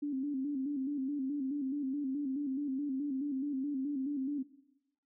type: tone with vibrato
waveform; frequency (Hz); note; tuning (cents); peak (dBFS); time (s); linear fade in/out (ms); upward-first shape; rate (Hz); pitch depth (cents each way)
sine; 277.2; C#4; 0; -32; 0.02-4.43; 10; square; 4.7; 83
effects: noise-tail reverb RT60 0.9 s tail -18 dB re dry